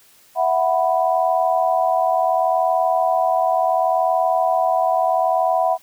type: chord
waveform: sine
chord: E suspended second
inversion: none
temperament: equal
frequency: 659.3 / 740 / 987.8 Hz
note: E5 / F#5 / B5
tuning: 0 / 0 / 0 cents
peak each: -19 / -18 / -23 dBFS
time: 0.35-5.78 s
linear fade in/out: 50 ms
effects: white hiss -52 dBFS RMS until 5.82 s